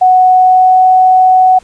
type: tone with pitch glide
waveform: sine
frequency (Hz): 740 to 744.3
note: F#5 to F#5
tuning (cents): 0 to +10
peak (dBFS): -3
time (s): 0.01-1.59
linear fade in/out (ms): 10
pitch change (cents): +10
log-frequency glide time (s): 0.33-0.83
effects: pink hiss -44 dBFS RMS until 1.63 s + resampled to 22050 Hz